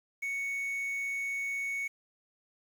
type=tone with quantisation; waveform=triangle; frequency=2221 Hz; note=C#7; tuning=3 cents sharp; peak=-30 dBFS; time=0.22-1.88 s; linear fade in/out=10 ms; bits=9; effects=none